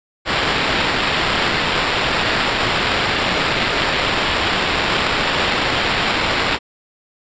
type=noise with sample-and-hold; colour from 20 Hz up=white; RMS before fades=-18 dBFS; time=0.25-6.59 s; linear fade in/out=50 ms; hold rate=6300 Hz; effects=resampled to 16000 Hz